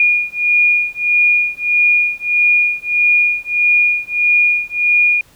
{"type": "beating tone pair", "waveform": "sine", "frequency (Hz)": [2434, 2435.6], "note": ["D#7", "D#7"], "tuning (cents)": [-39, -38], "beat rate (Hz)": 1.6, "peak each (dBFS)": -14, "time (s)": [0, 5.21], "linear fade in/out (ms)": 2, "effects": ["pink hiss -49 dBFS RMS until 5.35 s"]}